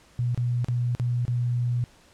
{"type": "tone with dropouts", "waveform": "sine", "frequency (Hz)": 121.5, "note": "B2", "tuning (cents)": -28, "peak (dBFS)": -22, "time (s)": [0.19, 1.84], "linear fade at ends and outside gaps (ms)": 0, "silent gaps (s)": [[0.346, 0.376], [0.645, 0.685], [0.95, 0.998], [1.252, 1.28]], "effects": ["pink hiss -56 dBFS RMS until 2.13 s", "low-pass 9000 Hz 12 dB/octave"]}